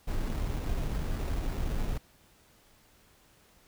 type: noise with sample-and-hold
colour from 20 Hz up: brown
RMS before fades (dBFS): -31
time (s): 0.07-1.98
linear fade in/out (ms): 10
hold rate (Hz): 3150
effects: pink hiss -62 dBFS RMS until 3.67 s